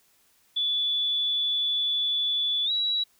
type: tone with pitch glide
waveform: sine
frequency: 3452 to 3897 Hz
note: A7 to B7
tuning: -34 to -24 cents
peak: -23 dBFS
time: 0.56-3.04 s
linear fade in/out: 10 ms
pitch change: +210 cents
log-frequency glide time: 2.65-2.71 s
effects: white hiss -64 dBFS RMS until 3.19 s